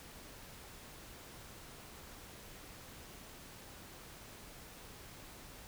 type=silence; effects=pink hiss -53 dBFS RMS until 5.67 s